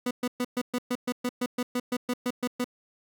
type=tone bursts; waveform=30% pulse; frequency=246.9 Hz; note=B3; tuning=in tune; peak=-23 dBFS; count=16; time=0.06-2.644 s; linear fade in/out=5 ms; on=49 ms; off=120 ms; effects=none